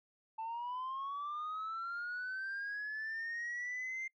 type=linear sweep; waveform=sine; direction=up; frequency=880 to 2101 Hz; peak=-36 dBFS; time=0.38-4.08 s; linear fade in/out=10 ms; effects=noise-tail reverb RT60 0.1 s tail -25 dB re dry + tanh soft clip ceiling -36 dBFS